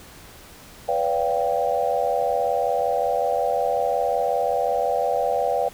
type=chord; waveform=sine; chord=G dominant seventh; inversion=first; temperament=equal with one note detuned; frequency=493.9 / 573.3 / 698.5 / 784 Hz; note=B4 / D5 / F5 / G5; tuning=0 / -42 / 0 / 0 cents; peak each=-25 dBFS; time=0.88-5.69 s; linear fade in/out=10 ms; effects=pink hiss -45 dBFS RMS until 5.73 s